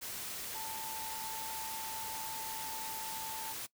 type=tone in noise; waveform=sine; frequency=886 Hz; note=A5; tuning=12 cents sharp; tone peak=-43 dBFS; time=0.54-3.54 s; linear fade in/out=20 ms; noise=white; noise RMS=-42 dBFS; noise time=0.01-3.67 s; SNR=-4 dB; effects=noise-tail reverb RT60 0.1 s tail -20 dB re dry